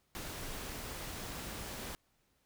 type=noise; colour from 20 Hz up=pink; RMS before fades=-43 dBFS; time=0.15-1.95 s; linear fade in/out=0 ms; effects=pink hiss -75 dBFS RMS until 2.45 s